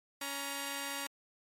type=tone pair together; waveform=5% pulse; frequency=279.8 / 941.1 Hz; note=C#4 / A#5; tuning=+16 / +16 cents; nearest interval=octave + major sixth; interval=2100 cents; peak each=-28 dBFS; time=0.21-1.07 s; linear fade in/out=5 ms; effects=MP3 64 kbps